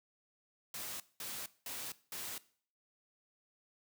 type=noise bursts; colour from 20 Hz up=white; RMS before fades=-43 dBFS; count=4; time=0.74-2.38 s; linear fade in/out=2 ms; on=260 ms; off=200 ms; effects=noise-tail reverb RT60 0.5 s tail -19 dB re dry + high-pass 80 Hz 12 dB/octave